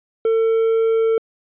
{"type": "tone", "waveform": "triangle", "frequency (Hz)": 450.1, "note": "A4", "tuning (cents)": 39, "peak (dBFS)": -12, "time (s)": [0.25, 1.18], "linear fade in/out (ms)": 2, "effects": ["resampled to 8000 Hz"]}